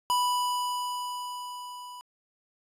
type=tone with level ramp; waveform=square; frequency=987 Hz; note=B5; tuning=1 cent flat; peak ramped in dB=-23 to -42 dBFS; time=0.1-2.01 s; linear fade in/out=0 ms; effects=resampled to 32000 Hz